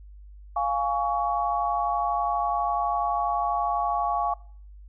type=chord; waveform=sine; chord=Db major; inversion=first; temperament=equal with one note detuned; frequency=698.5 / 830.6 / 1122.9 Hz; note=F5 / Ab5 / Db6; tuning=0 / 0 / +22 cents; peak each=-27 dBFS; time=0.56-4.34 s; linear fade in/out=5 ms; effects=noise-tail reverb RT60 0.5 s tail -22 dB re dry + added 50 Hz sine -43 dBFS peak until 4.88 s